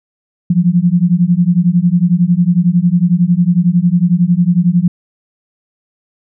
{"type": "beating tone pair", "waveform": "sine", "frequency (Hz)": [170, 181], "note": ["F3", "F#3"], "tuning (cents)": [-46, -38], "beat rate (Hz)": 11, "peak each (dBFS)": -11, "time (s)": [0.5, 4.88], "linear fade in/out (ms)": 5, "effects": []}